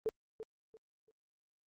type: tone with echo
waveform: sine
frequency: 440 Hz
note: A4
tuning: in tune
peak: -30 dBFS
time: 0.06-0.09 s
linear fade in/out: 0 ms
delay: 340 ms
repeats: 3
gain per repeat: -11 dB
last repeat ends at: 1.11 s
effects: Opus 24 kbps